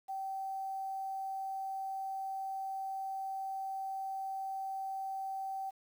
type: tone with quantisation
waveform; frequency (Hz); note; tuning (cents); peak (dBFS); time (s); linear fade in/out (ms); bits
sine; 773; G5; -24; -36; 0.08-5.71; 20; 10
effects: none